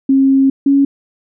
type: tone pair in turn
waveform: sine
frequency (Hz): 270 / 277.8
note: C#4 / C#4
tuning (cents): -45 / +4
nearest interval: unison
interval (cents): 49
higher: second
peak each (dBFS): -7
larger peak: neither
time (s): 0.09-0.5 / 0.66-0.85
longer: first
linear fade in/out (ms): 5
effects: none